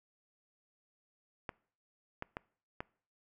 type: clicks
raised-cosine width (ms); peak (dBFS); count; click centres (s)
0.5; -23; 4; 1.492 / 2.224 / 2.369 / 2.805
effects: noise-tail reverb RT60 0.5 s tail -24 dB re dry